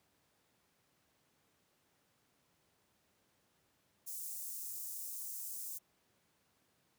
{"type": "high-pass noise", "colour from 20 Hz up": "white", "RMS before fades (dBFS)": -44, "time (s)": [4.06, 5.79], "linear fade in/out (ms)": 20, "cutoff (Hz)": 6700, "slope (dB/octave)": 24, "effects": ["pink hiss -75 dBFS RMS until 6.98 s", "high-pass 100 Hz 12 dB/octave"]}